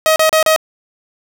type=tone bursts; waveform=sawtooth; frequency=632 Hz; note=D#5; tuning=27 cents sharp; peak=-5 dBFS; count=4; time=0.06-0.562 s; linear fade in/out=0 ms; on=100 ms; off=34 ms; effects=none